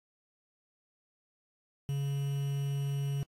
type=tone with quantisation; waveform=triangle; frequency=140 Hz; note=C#3; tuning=18 cents sharp; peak=-28 dBFS; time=1.89-3.23 s; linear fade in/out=0 ms; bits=8; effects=AAC 48 kbps